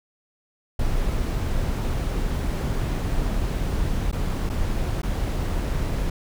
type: noise with dropouts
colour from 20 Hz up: brown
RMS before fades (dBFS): -24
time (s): 0.79-6.1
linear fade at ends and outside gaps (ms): 5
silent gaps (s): 4.115-4.126 / 4.493-4.498 / 5.019-5.031
effects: none